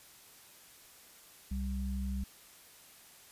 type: tone pair together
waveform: sine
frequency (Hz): 65.2 / 195.61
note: C2 / G3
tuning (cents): -5 / -3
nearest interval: octave + perfect fifth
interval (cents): 1902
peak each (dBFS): -34 / -38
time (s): 1.51-2.24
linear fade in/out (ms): 5
effects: white hiss -57 dBFS RMS until 3.31 s + resampled to 32000 Hz